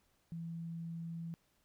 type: tone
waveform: sine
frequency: 166.5 Hz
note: E3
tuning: 18 cents sharp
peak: -40 dBFS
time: 0.32-1.34 s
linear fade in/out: 0 ms
effects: pink hiss -75 dBFS RMS until 1.64 s